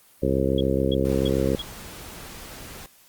harmonic tone, 67 Hz, C2, 42 cents sharp, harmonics 1 / 2 / 3 / 4 / 5 / 6 / 7 / 8, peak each -28 / -28 / -28 / -28 / -28 / -28 / -28 / -28 dBFS, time 0.22-1.56 s, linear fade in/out 10 ms
sine tone bursts, 3322 Hz, G#7, in tune, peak -29 dBFS, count 4, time 0.58-1.618 s, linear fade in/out 2 ms, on 27 ms, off 310 ms
pink noise, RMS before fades -40 dBFS, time 1.05-2.86 s, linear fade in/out 0 ms
effects white hiss -55 dBFS RMS until 3.08 s + Opus 32 kbps

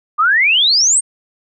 sine exponential sweep, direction up, 1174.7 to 8780 Hz, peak -9 dBFS, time 0.18-1.01 s, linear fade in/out 20 ms, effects none

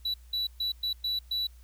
triangle tone bursts at uneven times, 3942 Hz, B7, 4 cents flat, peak -26 dBFS, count 6, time 0.05-0.14 / 0.33-0.47 / 0.6-0.72 / 0.83-0.93 / 1.04-1.19 / 1.31-1.47 s, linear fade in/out 5 ms, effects added 60 Hz sine -49 dBFS peak until 1.63 s + white hiss -64 dBFS RMS until 1.63 s

